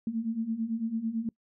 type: beating tone pair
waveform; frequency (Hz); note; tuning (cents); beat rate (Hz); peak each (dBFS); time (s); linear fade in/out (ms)
sine; 220 / 229; A3 / A#3; 0 / -31; 9; -34 / -30; 0.07-1.29; 2
effects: noise-tail reverb RT60 0.1 s tail -26 dB re dry